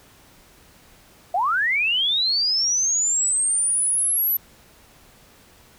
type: linear sweep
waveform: sine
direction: up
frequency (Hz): 660 to 12000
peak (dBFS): -18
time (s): 1.34-4.37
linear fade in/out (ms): 5
effects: pink hiss -52 dBFS RMS until 5.78 s